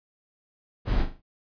brown noise with echo, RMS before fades -23 dBFS, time 0.85-1.06 s, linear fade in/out 50 ms, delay 40 ms, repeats 4, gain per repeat -8 dB, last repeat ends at 1.22 s, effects resampled to 11025 Hz

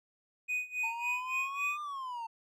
triangle tone with tremolo, 2489 Hz, D#7, in tune, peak -28 dBFS, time 0.48-1.78 s, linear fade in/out 20 ms, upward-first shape sine, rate 3.6 Hz, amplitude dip 90%
triangle exponential two-way sweep, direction up then down, 896 to 1204 to 896 Hz, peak -35 dBFS, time 0.83-2.27 s, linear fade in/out 10 ms, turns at 1.81 s
effects resampled to 32000 Hz

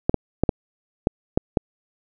clicks, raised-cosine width 2 ms, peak -3 dBFS, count 7, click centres 0.095 / 0.143 / 0.436 / 0.492 / 1.071 / 1.375 / 1.572 s, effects none

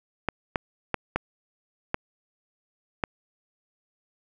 clicks, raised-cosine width 0.5 ms, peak -9 dBFS, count 6, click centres 0.287 / 0.558 / 0.943 / 1.16 / 1.944 / 3.038 s, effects none

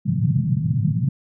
pink band-pass noise, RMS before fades -20 dBFS, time 0.05-1.09 s, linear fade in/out 5 ms, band 110 to 190 Hz, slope 48 dB/octave, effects none

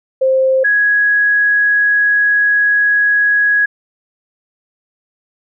sine tone pair in turn, 526 / 1666.1 Hz, C5 / G#6, +9 / +5 cents, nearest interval octave + minor sixth, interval 1996 cents, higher second, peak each -9 dBFS, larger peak neither, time 0.21-0.64 / 0.64-3.66 s, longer second, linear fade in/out 10 ms, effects none

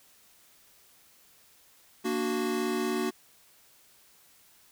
square chord, Bb augmented, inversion none, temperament equal, 233.1 / 293.7 / 370 Hz, Bb3 / D4 / F#4, 0 / 0 / 0 cents, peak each -33 / -35 / -31 dBFS, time 2.04-3.11 s, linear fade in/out 20 ms, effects white hiss -60 dBFS RMS until 4.71 s

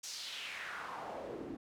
pink noise with band-pass filter sweep, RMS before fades -44 dBFS, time 0.03-1.57 s, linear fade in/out 10 ms, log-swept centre 6300 to 270 Hz, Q 2.5, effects none

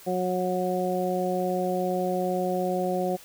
harmonic tone, 182.5 Hz, F#3, 24 cents flat, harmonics 1 / 2 / 3 / 4, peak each -30 / -29 / -29 / -30 dBFS, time 0.06-3.17 s, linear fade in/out 20 ms, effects white hiss -49 dBFS RMS until 3.24 s

